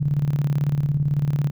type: tone with tremolo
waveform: sine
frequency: 144.5 Hz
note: D3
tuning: 28 cents flat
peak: -16 dBFS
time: 0-1.51 s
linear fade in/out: 20 ms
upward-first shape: square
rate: 18 Hz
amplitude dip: 60%
effects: none